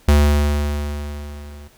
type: tone with level ramp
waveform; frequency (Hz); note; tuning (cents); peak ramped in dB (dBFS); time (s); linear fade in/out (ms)
square; 73.2; D2; -5; -9 to -37; 0.08-1.68; 5
effects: pink hiss -52 dBFS RMS until 1.77 s